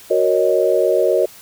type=chord; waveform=sine; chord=D# minor seventh; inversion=first; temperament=equal; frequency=370 / 466.2 / 554.4 / 622.3 Hz; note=F#4 / A#4 / C#5 / D#5; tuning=0 / 0 / 0 / 0 cents; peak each=-18 dBFS; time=0.1-1.26 s; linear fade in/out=10 ms; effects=white hiss -42 dBFS RMS until 1.41 s